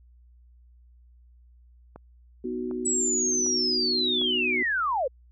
click train, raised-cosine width 1 ms, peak -28 dBFS, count 4, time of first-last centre 1.96-4.216 s, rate 1.33 Hz
sine chord, B major, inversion none, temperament equal, 246.9 / 311.1 / 370 Hz, B3 / D#4 / F#4, 0 / 0 / 0 cents, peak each -32 / -37 / -31 dBFS, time 2.44-4.63 s, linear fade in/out 5 ms
sine linear sweep, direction down, 7902 to 469.7 Hz, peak -23 dBFS, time 2.85-5.08 s, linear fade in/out 10 ms
effects added 60 Hz sine -52 dBFS peak until 5.31 s

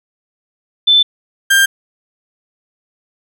sine / 35% pulse tone pair in turn, 3526 / 1591.2 Hz, A7 / G6, +3 / +25 cents, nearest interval octave + major second, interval 1378 cents, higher first, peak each -6 dBFS, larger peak neither, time 0.87-1.03 / 1.5-1.66 s, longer neither, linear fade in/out 10 ms, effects none

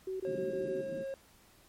sine tone bursts, 377.7 Hz, F#4, 36 cents sharp, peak -34 dBFS, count 5, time 0.07-0.812 s, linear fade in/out 5 ms, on 130 ms, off 23 ms
triangle tone, 541 Hz, C#5, 42 cents flat, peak -34 dBFS, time 0.25-1.14 s, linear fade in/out 0 ms
pink band-pass noise, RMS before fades -44 dBFS, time 0.26-1.04 s, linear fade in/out 10 ms, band 140 to 370 Hz, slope 48 dB/octave
effects pink hiss -62 dBFS RMS until 1.68 s + MP3 64 kbps

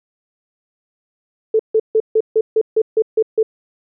sine tone bursts, 440 Hz, A4, in tune, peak -10 dBFS, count 10, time 1.54-3.43 s, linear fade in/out 5 ms, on 54 ms, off 150 ms, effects none

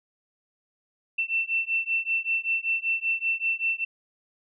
sine beating tone pair, 2683 / 2688.2 Hz, E7 / E7, +30 / +33 cents, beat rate 5.2 Hz, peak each -27 dBFS, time 1.18-3.85 s, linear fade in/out 10 ms, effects none

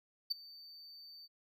triangle tone with ADSR envelope, 4579 Hz, D8, 45 cents flat, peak -28 dBFS, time 0.3-1.28 s, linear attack 14 ms, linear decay 14 ms, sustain -22 dB, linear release 34 ms, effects none

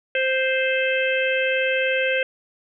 harmonic tone, 523.3 Hz, C5, in tune, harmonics 1 / 3 / 4 / 5 / 6, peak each -22 / -25 / -28 / -25 / -32 dBFS, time 0.15-2.23 s, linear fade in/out 2 ms, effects none

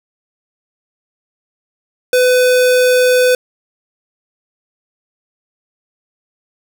square tone, 502 Hz, B4, 28 cents sharp, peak -9 dBFS, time 2.13-3.35 s, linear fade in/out 2 ms, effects none

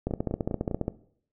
two click trains, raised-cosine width 2 ms, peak -14 / -17 dBFS, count 13 / 4, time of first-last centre 0.07-0.881 / 0.11-0.712 s, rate 14.8 / 4.98 Hz, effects noise-tail reverb RT60 0.6 s tail -17 dB re dry

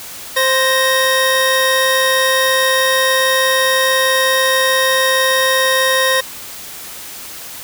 25% pulse tone pair together, 523.3 / 1864.7 Hz, C5 / A#6, 0 / 0 cents, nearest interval octave + minor seventh, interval 2200 cents, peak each -11 dBFS, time 0.36-6.21 s, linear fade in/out 10 ms, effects white hiss -31 dBFS RMS until 7.63 s

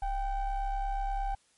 triangle ring-modulated tone, 377.8 Hz, F#4, 36 cents sharp, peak -24 dBFS, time 0.02-1.35 s, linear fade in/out 5 ms, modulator 412 Hz, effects white hiss -67 dBFS RMS until 1.57 s + MP3 48 kbps

